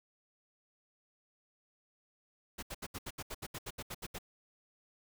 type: noise bursts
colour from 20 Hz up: pink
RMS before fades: -42 dBFS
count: 14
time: 2.58-4.187 s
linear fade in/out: 10 ms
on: 47 ms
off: 73 ms
effects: none